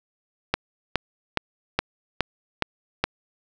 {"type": "click train", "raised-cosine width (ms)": 0.3, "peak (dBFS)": -4, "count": 7, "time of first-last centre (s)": [0.54, 3.04], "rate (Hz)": 2.4, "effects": []}